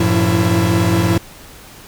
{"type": "tone cluster", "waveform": "45% pulse", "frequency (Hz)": [95.2, 112.3, 174.9, 331.7], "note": ["F#2", "A2", "F3", "E4"], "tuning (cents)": [50, 36, 3, 11], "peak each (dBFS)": -18, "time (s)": [0, 1.18], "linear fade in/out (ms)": 5, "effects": ["pink hiss -39 dBFS RMS until 1.87 s"]}